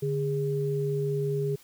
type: tone pair together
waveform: sine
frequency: 145.22 / 410 Hz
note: D3 / G#4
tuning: -19 / -22 cents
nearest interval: octave + tritone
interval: 1797 cents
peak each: -28 dBFS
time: 0.02-1.56 s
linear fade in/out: 10 ms
effects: white hiss -56 dBFS RMS until 1.63 s